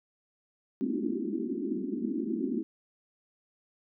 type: band-pass noise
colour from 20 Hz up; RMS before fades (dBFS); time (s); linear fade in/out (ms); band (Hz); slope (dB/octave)
pink; -32; 0.81-2.63; 0; 200 to 380; 96
effects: none